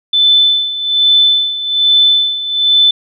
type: tone with tremolo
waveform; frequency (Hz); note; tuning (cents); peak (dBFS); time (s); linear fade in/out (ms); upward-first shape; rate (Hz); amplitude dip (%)
sine; 3517; A7; -1; -5; 0.13-2.91; 5; sine; 1.2; 75
effects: none